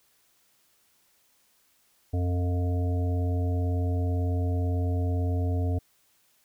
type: harmonic tone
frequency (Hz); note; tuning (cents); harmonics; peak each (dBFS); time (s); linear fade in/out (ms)
89.1; F2; +35; 1 / 3 / 5 / 7 / 8; -24 / -34 / -38 / -41 / -42; 2.13-5.79; 10
effects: white hiss -66 dBFS RMS until 6.44 s